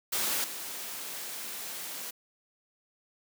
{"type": "noise with level steps", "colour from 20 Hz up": "white", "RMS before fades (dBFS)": [-30, -39], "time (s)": [0.12, 2.11], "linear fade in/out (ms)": 10, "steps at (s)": 0.44, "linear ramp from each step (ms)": 2, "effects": ["high-pass 200 Hz 12 dB/octave"]}